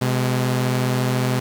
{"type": "tone pair together", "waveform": "sawtooth", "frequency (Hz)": [127.04, 207.7], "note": ["B2", "G#3"], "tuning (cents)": [49, 0], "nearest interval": "major sixth", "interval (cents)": 851, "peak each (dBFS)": [-15, -22], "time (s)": [0.01, 1.4], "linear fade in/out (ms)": 10, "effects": ["7-bit"]}